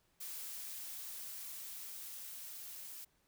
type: noise with level ramp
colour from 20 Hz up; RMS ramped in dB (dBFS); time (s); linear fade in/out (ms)
blue; -45 to -49; 0.2-3.05; 10
effects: pink hiss -75 dBFS RMS until 3.27 s